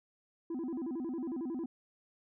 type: tone with vibrato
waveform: sine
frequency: 290.5 Hz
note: D4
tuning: 19 cents flat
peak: -32 dBFS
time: 0.5-1.66 s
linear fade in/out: 5 ms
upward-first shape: square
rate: 11 Hz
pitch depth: 240 cents each way
effects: tanh soft clip ceiling -34 dBFS